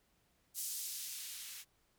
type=noise with band-pass filter sweep; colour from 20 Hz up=violet; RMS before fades=-44 dBFS; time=0.54-1.65 s; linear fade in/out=50 ms; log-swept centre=6800 to 1900 Hz; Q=0.79; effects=pink hiss -75 dBFS RMS until 1.98 s